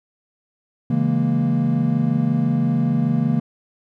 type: chord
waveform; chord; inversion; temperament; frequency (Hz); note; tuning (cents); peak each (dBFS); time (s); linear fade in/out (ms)
triangle; A# half-diminished seventh; first; equal; 138.59 / 164.81 / 207.7 / 233.1; C#3 / E3 / G#3 / A#3; 0 / 0 / 0 / 0; -20 / -20 / -24 / -18; 0.9-3.4; 5
effects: none